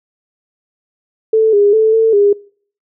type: tone with pitch steps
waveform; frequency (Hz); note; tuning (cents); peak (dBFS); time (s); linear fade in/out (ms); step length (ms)
sine; 441 / 407.9 / 439.1 / 447.2 / 406.5; A4 / G#4 / A4 / A4 / G#4; +4 / -31 / -4 / +28 / -37; -7; 1.33-2.33; 5; 200
effects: noise-tail reverb RT60 0.5 s tail -24 dB re dry